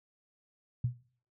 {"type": "tone with exponential decay", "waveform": "sine", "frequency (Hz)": 122.2, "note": "B2", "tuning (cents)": -18, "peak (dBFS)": -24, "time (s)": [0.84, 1.01], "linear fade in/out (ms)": 5, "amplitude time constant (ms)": 35, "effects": ["noise-tail reverb RT60 0.5 s tail -21 dB re dry"]}